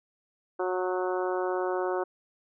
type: harmonic tone with a mistuned harmonic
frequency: 183.2 Hz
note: F#3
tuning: 17 cents flat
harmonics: 2 / 3 / 4 / 5 / 6 / 7 / 8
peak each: -29 / -33 / -35 / -37 / -39 / -40 / -41 dBFS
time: 0.59-2.04 s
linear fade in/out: 10 ms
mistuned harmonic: 8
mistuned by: +21 cents
effects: none